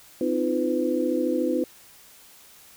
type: tone cluster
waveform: sine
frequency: 257.1 / 310 / 344 / 503 Hz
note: C4 / D#4 / F4 / B4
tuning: -30 / -6 / -26 / +32 cents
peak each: -27 dBFS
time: 0.21-1.64 s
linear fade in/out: 2 ms
effects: white hiss -51 dBFS RMS until 2.76 s